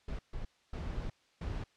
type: noise bursts at uneven times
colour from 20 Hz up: brown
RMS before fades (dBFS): -38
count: 4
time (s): 0.08-0.19 / 0.33-0.45 / 0.73-1.1 / 1.41-1.64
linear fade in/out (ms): 5
effects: white hiss -69 dBFS RMS until 1.76 s + low-pass 5000 Hz 12 dB/octave